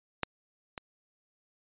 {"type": "clicks", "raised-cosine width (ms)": 0.3, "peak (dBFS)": [-12, -22], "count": 2, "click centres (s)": [0.233, 0.778], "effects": ["resampled to 8000 Hz"]}